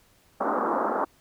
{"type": "band-pass noise", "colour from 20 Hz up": "white", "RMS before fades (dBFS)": -26, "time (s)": [0.4, 1.05], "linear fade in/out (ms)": 10, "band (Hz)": [220, 1300], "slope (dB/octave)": 48, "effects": ["pink hiss -61 dBFS RMS until 1.2 s"]}